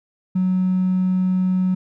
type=tone with hard clipping; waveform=triangle; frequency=185 Hz; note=F#3; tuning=in tune; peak=-16 dBFS; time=0.35-1.75 s; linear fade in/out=10 ms; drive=3 dB; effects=none